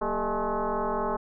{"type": "tone with frequency modulation", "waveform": "sine", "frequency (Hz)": 233.1, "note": "A#3", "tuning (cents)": 0, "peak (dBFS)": -25, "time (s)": [0.01, 1.17], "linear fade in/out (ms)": 10, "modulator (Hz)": 211, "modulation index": 4.7, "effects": []}